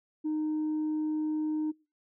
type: tone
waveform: sine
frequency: 308.2 Hz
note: D#4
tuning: 16 cents flat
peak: -26 dBFS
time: 0.24-1.72 s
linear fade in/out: 20 ms
effects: noise-tail reverb RT60 0.3 s tail -24 dB re dry + tanh soft clip ceiling -26 dBFS